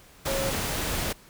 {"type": "tone in noise", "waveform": "sine", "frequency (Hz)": 545, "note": "C#5", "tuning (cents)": -29, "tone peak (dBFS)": -28, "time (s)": [0.27, 0.51], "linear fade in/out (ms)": 10, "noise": "pink", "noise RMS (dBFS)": -29, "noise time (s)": [0.25, 1.13], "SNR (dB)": -2, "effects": ["pink hiss -53 dBFS RMS until 1.29 s"]}